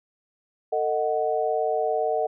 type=chord; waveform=sine; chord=D# diminished; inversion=second; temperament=equal with one note detuned; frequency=449.5 / 622.3 / 740 Hz; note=A4 / D#5 / F#5; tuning=+37 / 0 / 0 cents; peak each=-26 dBFS; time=0.72-2.27 s; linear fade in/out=10 ms; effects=none